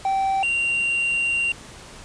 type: tone pair in turn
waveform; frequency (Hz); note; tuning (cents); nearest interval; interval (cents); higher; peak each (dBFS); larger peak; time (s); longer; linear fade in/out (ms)
triangle; 776 / 2765; G5 / F7; -18 / -18; octave + minor seventh; 2200; second; -17 / -18; first; 0.05-0.43 / 0.43-1.52; second; 2
effects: pink hiss -42 dBFS RMS until 2.04 s + resampled to 22050 Hz